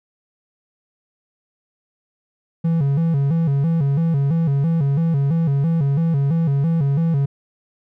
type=tone with vibrato; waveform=triangle; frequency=151.8 Hz; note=D#3; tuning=42 cents flat; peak=-13 dBFS; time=2.64-7.26 s; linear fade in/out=10 ms; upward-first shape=square; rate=3 Hz; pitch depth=150 cents each way; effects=none